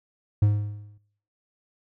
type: tone with exponential decay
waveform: triangle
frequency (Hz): 103.8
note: G#2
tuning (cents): 0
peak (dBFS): -12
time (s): 0.42-0.98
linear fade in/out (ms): 5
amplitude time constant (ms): 120
effects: noise-tail reverb RT60 0.8 s tail -24 dB re dry